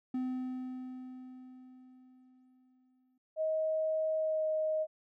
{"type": "tone with exponential decay", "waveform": "triangle", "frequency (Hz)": 255.4, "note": "C4", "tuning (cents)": -42, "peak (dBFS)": -29, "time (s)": [0.14, 3.18], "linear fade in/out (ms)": 5, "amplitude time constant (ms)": 660}
{"type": "tone with pitch glide", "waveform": "sine", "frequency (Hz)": [631, 625.2], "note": ["D#5", "D#5"], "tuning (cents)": [24, 8], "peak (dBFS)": -29, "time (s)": [3.36, 4.87], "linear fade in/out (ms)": 50, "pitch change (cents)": -16, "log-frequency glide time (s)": [4.18, 4.47]}
{"effects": []}